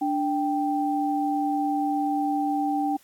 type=tone pair together; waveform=sine; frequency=293.4 / 784 Hz; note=D4 / G5; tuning=-2 / 0 cents; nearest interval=octave + perfect fourth; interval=1702 cents; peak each=-25 dBFS; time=0.01-2.97 s; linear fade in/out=10 ms; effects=white hiss -58 dBFS RMS until 3.03 s + AAC 64 kbps